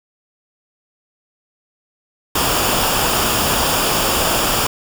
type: noise with comb filter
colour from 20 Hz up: pink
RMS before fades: -17 dBFS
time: 2.35-4.67 s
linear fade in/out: 5 ms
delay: 0.49 ms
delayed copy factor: -0.55
effects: none